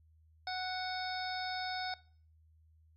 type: harmonic tone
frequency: 740 Hz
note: F#5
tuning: in tune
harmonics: 1 / 2 / 3 / 5 / 6 / 7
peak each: -38 / -43 / -47 / -46 / -47 / -45 dBFS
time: 0.47-1.94 s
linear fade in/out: 2 ms
effects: noise-tail reverb RT60 0.5 s tail -21 dB re dry + added 79 Hz sine -62 dBFS peak until 2.96 s